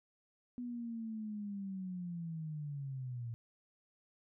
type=linear sweep; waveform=sine; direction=down; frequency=246.9 to 114.3 Hz; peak=-39 dBFS; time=0.58-3.34 s; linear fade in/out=0 ms; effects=none